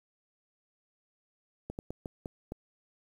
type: slowing click train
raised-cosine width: 2 ms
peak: -24 dBFS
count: 6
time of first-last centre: 1.7-2.521 s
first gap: 89 ms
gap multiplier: 1.31
effects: 9-bit